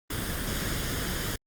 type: noise with comb filter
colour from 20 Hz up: pink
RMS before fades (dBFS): -31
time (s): 0.1-1.36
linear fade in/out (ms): 5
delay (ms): 0.59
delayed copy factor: +0.5
effects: Opus 32 kbps